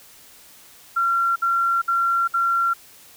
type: tone bursts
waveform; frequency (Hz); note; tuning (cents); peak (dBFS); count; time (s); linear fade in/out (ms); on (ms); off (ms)
sine; 1370; F6; -34; -17; 4; 0.96-2.737; 10; 400; 59
effects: white hiss -48 dBFS RMS until 3.16 s